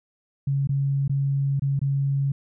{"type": "tone with dropouts", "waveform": "sine", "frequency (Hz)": 138.59, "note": "C#3", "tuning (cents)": 0, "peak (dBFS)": -20, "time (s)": [0.47, 2.32], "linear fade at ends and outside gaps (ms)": 5, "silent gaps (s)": [[0.673, 0.691], [1.079, 1.095], [1.596, 1.62], [1.793, 1.815]], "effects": []}